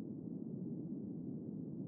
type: band-pass noise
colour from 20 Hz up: white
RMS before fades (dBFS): -45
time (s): 0-1.87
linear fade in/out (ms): 0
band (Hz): 150 to 270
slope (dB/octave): 24
effects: none